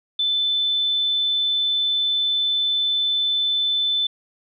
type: tone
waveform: sine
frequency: 3520 Hz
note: A7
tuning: in tune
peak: -18 dBFS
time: 0.19-4.07 s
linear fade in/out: 5 ms
effects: none